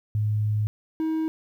sine / triangle tone pair in turn, 106.2 / 318.2 Hz, G#2 / D#4, +39 / +39 cents, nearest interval octave + perfect fifth, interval 1900 cents, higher second, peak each -21 dBFS, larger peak neither, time 0.15-0.67 / 1-1.28 s, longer first, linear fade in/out 0 ms, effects 10-bit

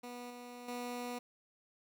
15% pulse tone with level steps, 244.2 Hz, B3, 19 cents flat, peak -38 / -41 / -33 dBFS, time 0.03-1.19 s, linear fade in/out 10 ms, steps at 0.3 / 0.68 s, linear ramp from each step 5 ms, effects none

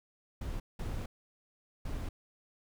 brown noise bursts at uneven times, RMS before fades -37 dBFS, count 3, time 0.41-0.6 / 0.79-1.06 / 1.85-2.09 s, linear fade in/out 5 ms, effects none

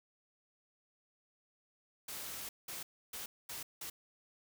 white noise bursts at uneven times, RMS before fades -44 dBFS, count 5, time 2.08-2.49 / 2.68-2.83 / 3.13-3.26 / 3.49-3.63 / 3.81-3.9 s, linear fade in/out 5 ms, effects none

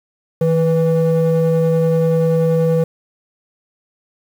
triangle ring-modulated tone, 326.8 Hz, E4, 15 cents flat, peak -6 dBFS, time 0.41-2.84 s, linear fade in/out 5 ms, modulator 166 Hz, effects tanh soft clip ceiling -5 dBFS + 7-bit

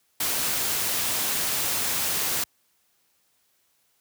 white noise, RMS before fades -26 dBFS, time 0.2-2.44 s, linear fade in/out 5 ms, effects white hiss -68 dBFS RMS until 4 s + high-pass 60 Hz 12 dB/octave

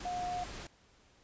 sine tone in noise, 718 Hz, F5, 48 cents sharp, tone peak -34 dBFS, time 0.05-0.44 s, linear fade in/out 5 ms, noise pink, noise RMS -45 dBFS, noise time 0-0.67 s, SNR +8 dB, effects pink hiss -65 dBFS RMS until 1.23 s + resampled to 16000 Hz

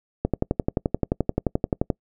click train, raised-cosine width 2 ms, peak -7 dBFS, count 20, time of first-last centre 0.25-1.902 s, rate 11.5 Hz, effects noise-tail reverb RT60 0.1 s tail -26 dB re dry

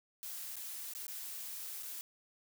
blue noise with dropouts, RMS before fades -44 dBFS, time 0.23-2.01 s, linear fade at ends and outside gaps 0 ms, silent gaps 0.557-0.566 / 0.936-0.95 / 1.067-1.081 / 1.826-1.831 s, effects none

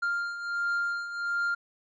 triangle beating tone pair, 1396.9 / 1398.3 Hz, F6 / F6, 0 / +2 cents, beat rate 1.4 Hz, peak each -33 / -27 dBFS, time 0.02-1.55 s, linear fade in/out 10 ms, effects resampled to 16000 Hz

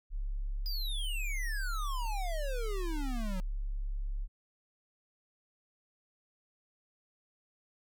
sine tone, 34.72 Hz, C#1, 4 cents sharp, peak -32 dBFS, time 0.1-4.28 s, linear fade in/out 50 ms
square exponential sweep, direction down, 4978 to 179.5 Hz, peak -38 dBFS, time 0.66-3.4 s, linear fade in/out 0 ms
effects none

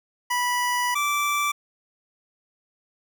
25% pulse tone pair in turn, 981 / 1166.6 Hz, B5 / D6, -12 / -12 cents, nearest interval minor third, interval 300 cents, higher second, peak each -18 dBFS, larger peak neither, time 0.3-0.95 / 0.95-1.52 s, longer first, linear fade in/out 10 ms, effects none

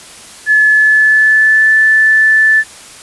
sine tone with pitch glide, 1720 to 1753.1 Hz, A6 to A6, -40 to -7 cents, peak -5 dBFS, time 0.46-2.64 s, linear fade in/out 50 ms, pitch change +33 cents, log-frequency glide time 0.69-1.71 s, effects white hiss -34 dBFS RMS until 3.02 s + resampled to 24000 Hz

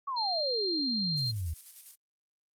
sine exponential sweep, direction down, 1144 to 74.5 Hz, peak -31 dBFS, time 0.07-1.54 s, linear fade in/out 10 ms
sine tone, 4186 Hz, C8, in tune, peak -30 dBFS, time 0.16-1.32 s, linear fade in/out 20 ms
violet noise with tremolo, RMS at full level -42 dBFS, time 1.16-1.96 s, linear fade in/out 20 ms, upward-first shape square, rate 10 Hz, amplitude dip 45%
effects low-pass 11000 Hz 12 dB/octave + Opus 48 kbps

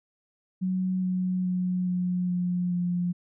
sine tone with pitch steps, 185.5 / 183.69 / 181.89 / 180.12 / 178.36 / 176.61 Hz, F#3 / F#3 / F#3 / F#3 / F3 / F3, +5 / -12 / -29 / -46 / +37 / +20 cents, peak -24 dBFS, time 0.61-3.13 s, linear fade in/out 20 ms, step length 420 ms, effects none

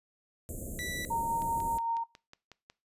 pink band-stop noise, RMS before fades -40 dBFS, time 0.49-1.78 s, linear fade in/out 0 ms, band 650 to 6900 Hz, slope 96 dB/octave
sawtooth tone, 1967 Hz, B6, 7 cents flat, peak -32 dBFS, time 0.79-1.05 s, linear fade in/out 0 ms
sine tone with tremolo, 922 Hz, A#5, 19 cents flat, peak -28 dBFS, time 1.1-2.04 s, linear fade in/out 10 ms, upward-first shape sine, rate 5.2 Hz, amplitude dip 30%
click train, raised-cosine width 0.2 ms, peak -32 dBFS, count 8, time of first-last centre 1.42-2.7 s, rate 5.47 Hz
effects noise-tail reverb RT60 0.3 s tail -21 dB re dry + resampled to 32000 Hz

